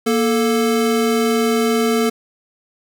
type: tone pair together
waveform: square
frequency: 235.2 / 440 Hz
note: A#3 / A4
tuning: +16 / 0 cents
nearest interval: major seventh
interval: 1084 cents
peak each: -18 dBFS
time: 0.06-2.1 s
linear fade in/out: 10 ms
effects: none